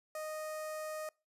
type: tone with notch filter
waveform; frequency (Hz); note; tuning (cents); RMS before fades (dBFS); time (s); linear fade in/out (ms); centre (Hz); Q
sawtooth; 620; D#5; -6; -41; 0.15-1.09; 2; 3400; 0.87
effects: noise-tail reverb RT60 0.3 s tail -26 dB re dry + resampled to 32000 Hz